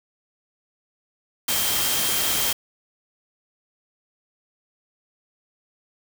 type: tone in noise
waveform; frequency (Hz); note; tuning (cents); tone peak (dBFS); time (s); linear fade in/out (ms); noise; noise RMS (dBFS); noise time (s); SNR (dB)
sine; 3179; G7; +24; -30; 1.48-2.53; 5; white; -23; 1.48-2.53; -10
effects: none